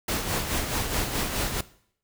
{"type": "noise with tremolo", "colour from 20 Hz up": "pink", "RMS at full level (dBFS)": -26, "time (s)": [0.08, 1.61], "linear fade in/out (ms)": 5, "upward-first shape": "sine", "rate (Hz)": 4.7, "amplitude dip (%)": 50, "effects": ["noise-tail reverb RT60 0.6 s tail -18 dB re dry"]}